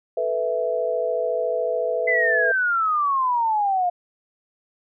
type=chord; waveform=sine; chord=A suspended second; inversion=none; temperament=equal; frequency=440 / 493.9 / 659.3 Hz; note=A4 / B4 / E5; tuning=0 / 0 / 0 cents; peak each=-28 / -24 / -24 dBFS; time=0.17-2.52 s; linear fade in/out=5 ms
type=exponential sweep; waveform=sine; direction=down; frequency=2050 to 698.5 Hz; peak=-18 dBFS; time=2.07-3.9 s; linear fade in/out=10 ms
effects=none